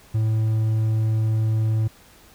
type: tone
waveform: triangle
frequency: 110 Hz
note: A2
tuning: in tune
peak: -16 dBFS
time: 0.14-1.88 s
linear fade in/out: 10 ms
effects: pink hiss -51 dBFS RMS until 2.34 s